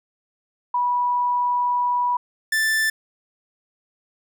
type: tone pair in turn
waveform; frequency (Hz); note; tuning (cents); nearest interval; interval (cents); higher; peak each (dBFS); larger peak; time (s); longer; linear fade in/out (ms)
sine / 45% pulse; 978 / 1764.4; B5 / A6; -17 / +4; minor seventh; 1021; second; -18; neither; 0.74-2.17 / 2.52-2.9; first; 5
effects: none